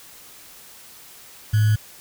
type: tone with sample-and-hold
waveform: sine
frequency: 107 Hz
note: A2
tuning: 48 cents flat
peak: -14 dBFS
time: 1.53-1.76 s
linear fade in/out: 10 ms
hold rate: 1575 Hz
effects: white hiss -45 dBFS RMS until 2 s